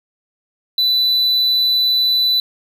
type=tone; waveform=triangle; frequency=3986 Hz; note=B7; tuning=15 cents sharp; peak=-11 dBFS; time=0.78-2.4 s; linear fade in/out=2 ms; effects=none